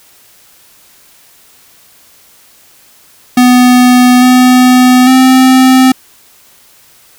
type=tone with pitch steps; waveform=square; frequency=248.7 / 251.9 / 259.3 Hz; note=B3 / B3 / C4; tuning=+12 / +34 / -15 cents; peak=-3 dBFS; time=3.37-5.92 s; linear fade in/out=5 ms; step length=850 ms; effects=white hiss -43 dBFS RMS until 7.18 s